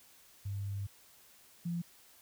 sine tone pair in turn, 99.7 / 171.62 Hz, G2 / F3, +30 / -30 cents, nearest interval major sixth, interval 940 cents, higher second, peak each -35 / -33 dBFS, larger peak second, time 0.45-0.87 / 1.65-1.82 s, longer first, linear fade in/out 10 ms, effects white hiss -61 dBFS RMS until 2.21 s

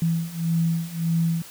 sine beating tone pair, 164.81 / 166.51 Hz, E3 / E3, 0 / +18 cents, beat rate 1.7 Hz, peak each -25 / -23 dBFS, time 0.02-1.42 s, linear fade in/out 2 ms, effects white hiss -43 dBFS RMS until 1.5 s

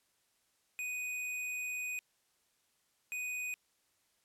square tone bursts at uneven times, 2489 Hz, D#7, in tune, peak -37 dBFS, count 2, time 0.79-1.99 / 3.12-3.54 s, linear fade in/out 0 ms, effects white hiss -75 dBFS RMS until 4.24 s + low-pass 12000 Hz 12 dB/octave

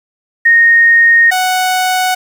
sine / sawtooth tone pair in turn, 1855 / 740.6 Hz, A#6 / F#5, -9 / +1 cents, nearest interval octave + major third, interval 1590 cents, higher first, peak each -4 / -7 dBFS, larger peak first, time 0.45-1.31 / 1.31-2.15 s, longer first, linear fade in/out 10 ms, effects 7-bit

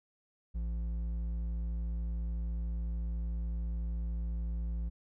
sine tone with hard clipping, 56.9 Hz, A#1, 41 cents flat, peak -34 dBFS, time 0.54-4.9 s, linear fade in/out 20 ms, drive 6 dB, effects none

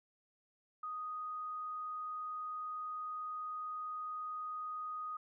sine tone, 1244.5 Hz, D#6, in tune, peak -39 dBFS, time 0.83-5.17 s, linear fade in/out 5 ms, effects none

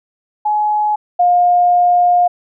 sine tone pair in turn, 844 / 709.7 Hz, G#5 / F5, +28 / +28 cents, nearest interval minor third, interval 300 cents, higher first, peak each -12 / -8 dBFS, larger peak second, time 0.45-0.96 / 1.19-2.28 s, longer second, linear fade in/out 10 ms, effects none

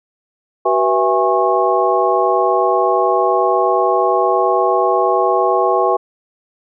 sine tone cluster, 380 / 488.6 / 661 / 820 / 1090 Hz, F#4 / B4 / E5 / G#5 / C#6, +46 / -19 / +5 / -22 / -29 cents, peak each -18 dBFS, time 0.65-5.97 s, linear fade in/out 10 ms, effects none

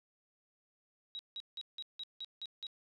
sine tone bursts, 3841 Hz, B7, 49 cents flat, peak -40 dBFS, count 8, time 1.15-2.668 s, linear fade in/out 0 ms, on 41 ms, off 170 ms, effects none

